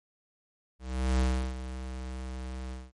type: tone with ADSR envelope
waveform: square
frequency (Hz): 64.1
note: C2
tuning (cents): -35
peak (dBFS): -23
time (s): 0.79-2.92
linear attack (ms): 400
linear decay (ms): 350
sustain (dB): -13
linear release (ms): 210
effects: MP3 48 kbps